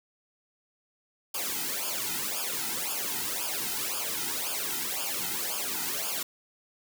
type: noise with flanger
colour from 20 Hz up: white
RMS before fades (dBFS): -32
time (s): 1.34-6.23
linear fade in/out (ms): 5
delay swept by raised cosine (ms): 0.5 to 1.8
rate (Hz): 1.9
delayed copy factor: -0.95
effects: none